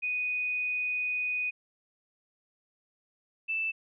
sine tone pair in turn, 2485 / 2645 Hz, D#7 / E7, -3 / +5 cents, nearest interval minor second, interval 108 cents, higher second, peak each -28 dBFS, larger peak neither, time 0.02-1.51 / 3.48-3.72 s, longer first, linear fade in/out 20 ms, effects none

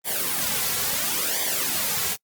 white noise with flanger, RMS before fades -25 dBFS, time 0.04-2.17 s, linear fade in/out 50 ms, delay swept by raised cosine 0.73 to 3.33 ms, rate 0.73 Hz, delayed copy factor -0.75, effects noise-tail reverb RT60 0.1 s tail -26 dB re dry + Opus 32 kbps

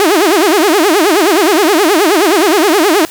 sawtooth tone with vibrato, 359.7 Hz, F#4, 49 cents flat, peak -3 dBFS, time 0-3.05 s, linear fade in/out 0 ms, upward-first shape sine, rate 9.5 Hz, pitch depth 290 cents each way, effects white hiss -32 dBFS RMS until 3.1 s

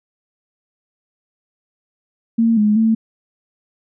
sine tone with pitch steps, 228.4 / 210.5 / 223.1 Hz, A#3 / G#3 / A3, -35 / +24 / +24 cents, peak -11 dBFS, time 2.38-2.95 s, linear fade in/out 10 ms, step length 190 ms, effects none

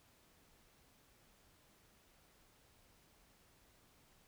silence, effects pink hiss -69 dBFS RMS until 4.27 s

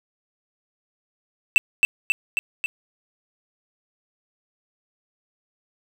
triangle tone with echo, 2661 Hz, E7, 16 cents sharp, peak -8 dBFS, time 1.56-1.58 s, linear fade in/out 0 ms, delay 270 ms, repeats 4, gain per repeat -3 dB, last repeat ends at 2.66 s, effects none

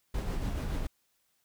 brown noise with tremolo, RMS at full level -31 dBFS, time 0.14-0.87 s, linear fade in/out 5 ms, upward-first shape sine, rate 7 Hz, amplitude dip 35%, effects white hiss -74 dBFS RMS until 1.44 s

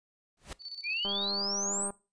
pink noise with exponential growth, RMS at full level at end -37 dBFS, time 0.37-0.53 s, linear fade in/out 2 ms, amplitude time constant 34 ms
sine tone with tremolo, 4495 Hz, C#8, 23 cents sharp, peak -37 dBFS, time 0.59-1.37 s, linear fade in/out 50 ms, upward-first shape square, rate 16 Hz, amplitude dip 65%
sine exponential sweep, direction up, 2300 to 8870 Hz, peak -30 dBFS, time 0.83-1.91 s, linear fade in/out 50 ms
click train, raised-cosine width 1 ms, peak -27 dBFS, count 172, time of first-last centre 1.05-1.905 s, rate 200 Hz
effects noise-tail reverb RT60 0.3 s tail -20 dB re dry + resampled to 22050 Hz

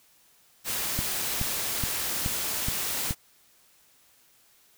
white noise, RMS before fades -30 dBFS, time 0.64-3.15 s, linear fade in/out 50 ms
click train, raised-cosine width 5 ms, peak -17 dBFS, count 6, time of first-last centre 0.99-3.109 s, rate 2.36 Hz
effects white hiss -61 dBFS RMS until 4.77 s

